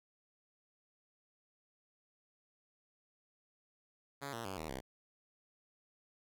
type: tone with pitch steps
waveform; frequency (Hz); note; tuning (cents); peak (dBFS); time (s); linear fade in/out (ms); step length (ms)
5% pulse; 140.2 / 115.87 / 95.76 / 79.14 / 65.41; C#3 / A#2 / G2 / D#2 / C2; +20 / -10 / -40 / +30 / 0; -30; 4.21-4.81; 20; 120
effects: none